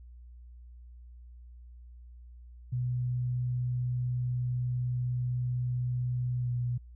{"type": "tone with pitch glide", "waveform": "sine", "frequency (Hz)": [124.1, 122.25], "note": ["B2", "B2"], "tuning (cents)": [9, -17], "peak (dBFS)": -28, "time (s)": [2.72, 6.78], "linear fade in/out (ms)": 10, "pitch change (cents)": -26, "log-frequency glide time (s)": [6.41, 6.49], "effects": ["added 60 Hz sine -47 dBFS peak until 6.95 s"]}